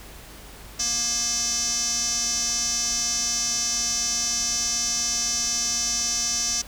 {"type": "tone with band-pass filter", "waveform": "square", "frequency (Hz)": 236, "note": "A#3", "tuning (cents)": 22, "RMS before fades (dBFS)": -25, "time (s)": [0.79, 6.62], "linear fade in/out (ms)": 10, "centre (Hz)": 5900, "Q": 7.5, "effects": ["added 50 Hz sine -46 dBFS peak until 6.67 s", "pink hiss -44 dBFS RMS until 6.67 s"]}